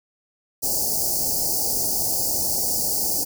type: band-stop noise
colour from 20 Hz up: white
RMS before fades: -23 dBFS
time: 0.62-3.25 s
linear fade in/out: 20 ms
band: 860 to 4500 Hz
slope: 96 dB/octave
effects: none